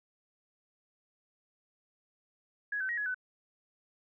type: tone with pitch steps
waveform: sine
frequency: 1670 / 1530 / 1893 / 1683 / 1503 Hz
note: G#6 / G6 / A#6 / G#6 / F#6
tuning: +9 / -42 / +26 / +23 / +27 cents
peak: -31 dBFS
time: 2.72-3.145 s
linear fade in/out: 5 ms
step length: 85 ms
effects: none